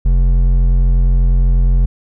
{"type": "tone with hard clipping", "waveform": "triangle", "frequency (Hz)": 44.16, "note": "F1", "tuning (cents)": 20, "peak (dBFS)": -10, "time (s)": [0.05, 1.86], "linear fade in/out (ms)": 10, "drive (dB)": 11, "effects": []}